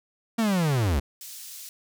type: linear sweep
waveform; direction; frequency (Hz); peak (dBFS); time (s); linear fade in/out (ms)
45% pulse; down; 234.3 to 61.74; -21; 0.38-1; 10
type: high-pass noise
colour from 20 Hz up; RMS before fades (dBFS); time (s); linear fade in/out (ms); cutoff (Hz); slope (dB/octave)
pink; -41; 1.21-1.69; 2; 5300; 12
effects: none